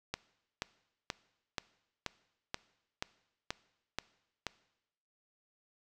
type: click train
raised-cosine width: 0.2 ms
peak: -17 dBFS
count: 10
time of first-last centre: 0.14-4.467 s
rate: 2.08 Hz
effects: noise-tail reverb RT60 0.9 s tail -20 dB re dry